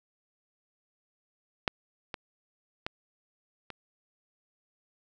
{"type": "clicks", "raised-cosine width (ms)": 0.3, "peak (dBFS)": [-9, -19, -16, -24], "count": 4, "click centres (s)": [1.678, 2.142, 2.865, 3.703], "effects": []}